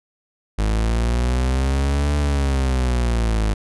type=linear two-way sweep; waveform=40% pulse; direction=up then down; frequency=51.91 to 73.42 to 51.91 Hz; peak=-16 dBFS; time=0.58-3.54 s; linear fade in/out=10 ms; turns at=2.16 s; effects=resampled to 24000 Hz